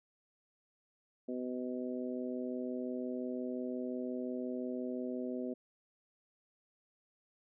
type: harmonic tone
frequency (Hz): 125.7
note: B2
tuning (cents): +31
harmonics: 2 / 3 / 4 / 5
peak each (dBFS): -38 / -42 / -44 / -46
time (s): 1.28-5.54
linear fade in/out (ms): 10
effects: none